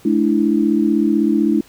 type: chord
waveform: sine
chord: A suspended fourth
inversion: none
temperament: equal with one note detuned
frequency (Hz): 215 / 293.7 / 329.6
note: A3 / D4 / E4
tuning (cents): -40 / 0 / 0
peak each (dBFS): -17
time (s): 0.05-1.61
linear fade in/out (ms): 5
effects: pink hiss -47 dBFS RMS until 1.68 s